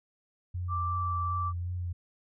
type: tone with vibrato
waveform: sine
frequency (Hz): 88.4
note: F2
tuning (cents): +22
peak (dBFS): -31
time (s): 0.54-1.93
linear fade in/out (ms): 10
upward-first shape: sine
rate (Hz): 2.7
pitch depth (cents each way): 25
type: tone with pitch glide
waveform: sine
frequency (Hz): 1174 to 1165.9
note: D6 to D6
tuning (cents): -1 to -13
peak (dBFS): -30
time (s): 0.68-1.53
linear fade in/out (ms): 50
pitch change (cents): -12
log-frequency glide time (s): 0.91-0.97
effects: none